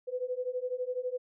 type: beating tone pair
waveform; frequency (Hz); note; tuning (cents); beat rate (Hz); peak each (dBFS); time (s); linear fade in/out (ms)
sine; 495.3 / 507.3; B4 / B4; +5 / +46; 12; -35 / -34; 0.07-1.18; 20
effects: none